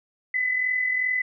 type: tone pair together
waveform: sine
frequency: 1970.4 / 2013 Hz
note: B6 / B6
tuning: -5 / +33 cents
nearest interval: unison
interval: 38 cents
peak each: -31 / -22 dBFS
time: 0.34-1.22 s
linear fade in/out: 5 ms
effects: none